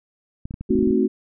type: clicks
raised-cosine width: 5 ms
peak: -19 dBFS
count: 10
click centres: 0.455 / 0.509 / 0.541 / 0.61 / 0.705 / 0.754 / 0.789 / 0.827 / 0.874 / 0.907 s
type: chord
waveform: sine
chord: A diminished seventh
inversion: none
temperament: equal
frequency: 220 / 261.6 / 311.1 / 370 Hz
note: A3 / C4 / Eb4 / Gb4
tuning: 0 / 0 / 0 / 0 cents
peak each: -21 / -21 / -25 / -20 dBFS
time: 0.69-1.08 s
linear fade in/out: 20 ms
effects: none